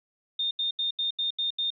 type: tone bursts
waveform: sine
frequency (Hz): 3644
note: A#7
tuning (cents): -40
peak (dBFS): -25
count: 7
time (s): 0.39-1.704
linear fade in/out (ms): 5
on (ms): 120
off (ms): 79
effects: none